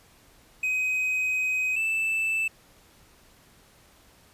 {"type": "tone pair in turn", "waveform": "triangle", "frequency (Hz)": [2519, 2641], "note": ["D#7", "E7"], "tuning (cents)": [21, 3], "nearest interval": "minor second", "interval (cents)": 82, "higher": "second", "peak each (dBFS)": -22, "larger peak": "neither", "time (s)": [[0.63, 1.76], [1.76, 2.48]], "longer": "first", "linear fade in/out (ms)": 5, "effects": ["pink hiss -57 dBFS RMS until 4.33 s", "resampled to 32000 Hz"]}